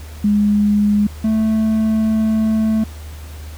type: tone pair in turn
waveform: sine / triangle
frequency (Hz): 207 / 219.3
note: G#3 / A3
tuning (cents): -5 / -6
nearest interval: minor second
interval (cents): 99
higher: second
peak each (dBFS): -11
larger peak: neither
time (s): 0.24-1.07 / 1.24-2.84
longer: second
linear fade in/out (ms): 5
effects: added 76 Hz sine -30 dBFS peak until 3.57 s + pink hiss -41 dBFS RMS until 3.57 s